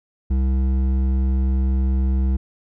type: tone with hard clipping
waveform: sine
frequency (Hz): 65.41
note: C2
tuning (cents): 0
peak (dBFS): -18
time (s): 0.3-2.37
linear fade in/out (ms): 10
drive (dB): 9
effects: none